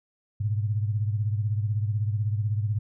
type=beating tone pair; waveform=sine; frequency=103.83 / 119.83 Hz; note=G#2 / A#2; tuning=0 / +48 cents; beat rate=16 Hz; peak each=-24 / -31 dBFS; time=0.4-2.79 s; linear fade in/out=10 ms; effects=none